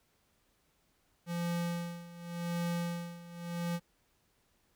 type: tone with tremolo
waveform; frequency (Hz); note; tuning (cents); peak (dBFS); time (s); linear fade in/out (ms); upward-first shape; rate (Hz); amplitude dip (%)
square; 171.9; F3; -27; -32; 1.26-3.8; 50; sine; 0.88; 85
effects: pink hiss -73 dBFS RMS until 4.75 s